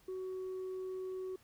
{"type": "tone with tanh clipping", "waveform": "sine", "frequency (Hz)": 373.9, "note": "F#4", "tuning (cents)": 18, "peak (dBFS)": -39, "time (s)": [0.08, 1.36], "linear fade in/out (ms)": 5, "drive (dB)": 1, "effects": ["pink hiss -67 dBFS RMS until 1.43 s"]}